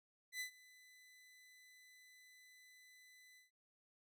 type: tone with ADSR envelope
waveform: sawtooth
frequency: 2004 Hz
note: B6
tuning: 25 cents sharp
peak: -37 dBFS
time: 0.32-3.51 s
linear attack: 83 ms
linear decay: 100 ms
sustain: -22 dB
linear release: 140 ms
effects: none